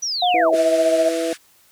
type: linear sweep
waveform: sine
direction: down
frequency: 6020 to 246.9 Hz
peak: -21 dBFS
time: 0.02-0.55 s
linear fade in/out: 10 ms
type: tone with pitch glide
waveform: sine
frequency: 719 to 644.3 Hz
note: F#5 to E5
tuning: -50 to -40 cents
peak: -15 dBFS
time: 0.22-1.09 s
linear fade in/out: 5 ms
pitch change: -190 cents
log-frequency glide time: 0.4-0.46 s
type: harmonic tone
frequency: 164.81 Hz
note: E3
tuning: in tune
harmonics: 2 / 3 / 4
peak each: -24 / -24 / -24 dBFS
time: 0.34-1.33 s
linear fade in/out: 2 ms
type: band-pass noise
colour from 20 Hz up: pink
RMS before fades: -34 dBFS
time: 0.52-1.38 s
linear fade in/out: 50 ms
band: 1300 to 11000 Hz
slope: 48 dB/octave
effects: white hiss -55 dBFS RMS until 1.71 s